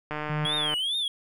click train, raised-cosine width 0.5 ms, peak -17 dBFS, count 96, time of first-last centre 0.11-0.739 s, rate 151 Hz
sine tone, 152.4 Hz, D#3, 36 cents flat, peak -26 dBFS, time 0.29-0.46 s, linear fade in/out 10 ms
triangle tone with vibrato, 3271 Hz, G#7, 27 cents flat, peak -24 dBFS, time 0.45-1.08 s, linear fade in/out 2 ms, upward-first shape triangle, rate 2.4 Hz, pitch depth 220 cents each way
effects none

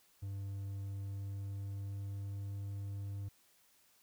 triangle tone with pitch glide, 98.7 to 99.73 Hz, G2 to G2, +12 to +30 cents, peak -37 dBFS, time 0.22-3.29 s, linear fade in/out 10 ms, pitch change +18 cents, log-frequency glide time 0.77-2.54 s, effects white hiss -69 dBFS RMS until 4.02 s

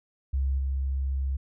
sine tone with level steps, 67.3 Hz, C2, 49 cents sharp, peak -23 / -25 dBFS, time 0.33-1.37 s, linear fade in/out 10 ms, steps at 0.58 s, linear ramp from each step 10 ms, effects none

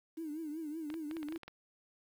sine tone with vibrato, 311.1 Hz, D#4, in tune, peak -38 dBFS, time 0.17-1.38 s, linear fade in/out 10 ms, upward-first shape triangle, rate 5.3 Hz, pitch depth 130 cents each way
clicks, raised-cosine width 0.3 ms, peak -31 dBFS, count 10, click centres 0.902 / 0.941 / 1.112 / 1.168 / 1.23 / 1.286 / 1.324 / 1.36 / 1.433 / 1.48 s
effects 10-bit

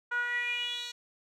10% pulse tone with band-pass filter sweep, 483.4 Hz, B4, 37 cents flat, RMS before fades -33 dBFS, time 0.11-0.92 s, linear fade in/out 10 ms, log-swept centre 1300 to 4600 Hz, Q 6.6, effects none

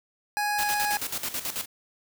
25% pulse tone, 830.6 Hz, G#5, in tune, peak -21 dBFS, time 0.37-0.97 s, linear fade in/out 0 ms
white noise with tremolo, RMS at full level -30 dBFS, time 0.58-1.66 s, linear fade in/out 10 ms, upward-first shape square, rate 9.2 Hz, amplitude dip 70%
effects none

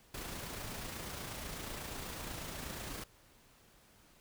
pink noise with amplitude modulation, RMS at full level -42 dBFS, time 0.14-3.04 s, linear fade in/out 5 ms, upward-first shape sine, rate 28.2 Hz, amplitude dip 35%, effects pink hiss -64 dBFS RMS until 4.2 s

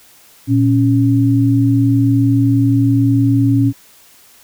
sine tone pair together, 116.31 / 277.1 Hz, A#2 / C#4, -3 / -1 cents, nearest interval octave + minor third, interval 1502 cents, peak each -12 dBFS, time 0.47-3.73 s, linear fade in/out 50 ms, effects white hiss -46 dBFS RMS until 4.43 s

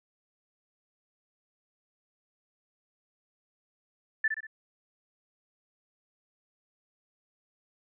sine tone with echo, 1760 Hz, A6, in tune, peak -22 dBFS, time 4.24-4.28 s, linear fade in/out 5 ms, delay 63 ms, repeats 3, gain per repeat -6 dB, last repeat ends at 4.469 s, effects none

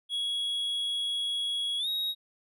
triangle tone with pitch glide, 3335 to 3787 Hz, G#7 to A#7, +7 to +27 cents, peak -27 dBFS, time 0.09-2.15 s, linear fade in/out 50 ms, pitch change +220 cents, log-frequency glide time 1.78-1.88 s, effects none

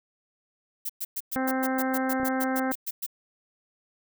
violet noise bursts, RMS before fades -31 dBFS, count 15, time 0.85-3.065 s, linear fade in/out 10 ms, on 45 ms, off 110 ms
harmonic tone, 261.6 Hz, C4, in tune, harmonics 1 / 2 / 3 / 4 / 5 / 6 / 7 / 8, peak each -27 / -32 / -32 / -40 / -38 / -35 / -42 / -44 dBFS, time 1.36-2.72 s, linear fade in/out 0 ms
clicks, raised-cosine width 2 ms, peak -26 dBFS, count 2, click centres 2.2 / 2.232 s
effects none

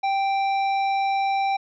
sine tone with hard clipping, 784 Hz, G5, in tune, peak -22 dBFS, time 0.03-1.57 s, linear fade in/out 10 ms, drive 10 dB, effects resampled to 16000 Hz

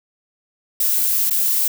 violet noise with dropouts, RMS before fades -18 dBFS, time 0.8-1.68 s, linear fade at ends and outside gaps 5 ms, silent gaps 1.299-1.307 s, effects none

